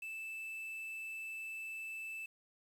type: tone with quantisation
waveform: triangle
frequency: 2637 Hz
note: E7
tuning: in tune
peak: -40 dBFS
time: 0.02-2.26 s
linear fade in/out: 5 ms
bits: 10
effects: none